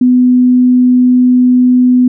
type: tone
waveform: sine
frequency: 250.1 Hz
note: B3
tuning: 22 cents sharp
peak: -4 dBFS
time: 0.01-2.08 s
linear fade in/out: 5 ms
effects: none